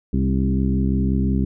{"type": "harmonic tone with a mistuned harmonic", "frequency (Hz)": 65.7, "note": "C2", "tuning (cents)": 8, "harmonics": [1, 2, 3, 4, 5, 6], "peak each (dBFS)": [-21, -24, -21, -25, -33, -33], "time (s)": [0.13, 1.45], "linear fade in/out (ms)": 5, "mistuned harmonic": 4, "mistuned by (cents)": 26, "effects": []}